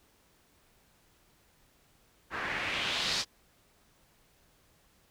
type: noise with low-pass filter sweep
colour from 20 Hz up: white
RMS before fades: -33 dBFS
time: 2.3-3.25 s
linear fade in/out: 50 ms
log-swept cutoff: 1500 to 5100 Hz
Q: 2.2
effects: pink hiss -66 dBFS RMS until 5.1 s